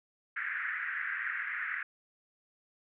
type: band-pass noise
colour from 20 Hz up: pink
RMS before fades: -36 dBFS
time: 0.36-1.83 s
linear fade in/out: 5 ms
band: 1500 to 2000 Hz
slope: 48 dB/octave
effects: none